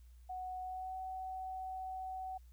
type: tone with pitch glide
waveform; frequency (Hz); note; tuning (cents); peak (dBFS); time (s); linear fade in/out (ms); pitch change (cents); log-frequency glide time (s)
sine; 740 to 752.5; F#5 to F#5; 0 to +29; -40; 0.29-2.38; 10; +29; 0.62-0.96
effects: added 60 Hz sine -55 dBFS peak until 2.52 s + white hiss -75 dBFS RMS until 2.52 s

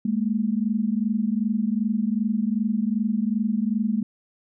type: tone pair together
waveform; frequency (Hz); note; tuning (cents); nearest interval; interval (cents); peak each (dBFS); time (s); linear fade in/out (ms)
sine; 207.4 / 230; G#3 / A#3; -2 / -23; major second; 179; -23 / -24; 0.05-4.03; 5
effects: none

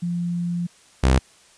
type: tone pair in turn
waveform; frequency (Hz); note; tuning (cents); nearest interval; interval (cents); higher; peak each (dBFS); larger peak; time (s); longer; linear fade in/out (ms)
sine / sawtooth; 173.6 / 65.03; F3 / C2; -10 / -10; octave + perfect fourth; 1700; first; -22 / -10; second; 0.02-0.67 / 1.03-1.19; first; 10
effects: white hiss -53 dBFS RMS until 1.57 s + resampled to 22050 Hz

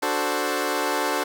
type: chord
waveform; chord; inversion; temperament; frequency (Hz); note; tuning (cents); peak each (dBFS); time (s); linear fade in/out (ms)
15% pulse; D dominant seventh; none; equal; 293.7 / 370 / 440 / 523.3; D4 / F#4 / A4 / C5; 0 / 0 / 0 / 0; -22; 0.02-1.24; 10
effects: none

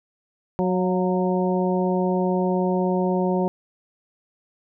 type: harmonic tone with a mistuned harmonic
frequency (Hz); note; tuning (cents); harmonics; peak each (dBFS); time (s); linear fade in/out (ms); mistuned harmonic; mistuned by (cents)
184; F#3; -9; 1 / 2 / 3 / 4 / 5; -22 / -24 / -27 / -30 / -30; 0.59-3.48; 0; 4; -40
effects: none

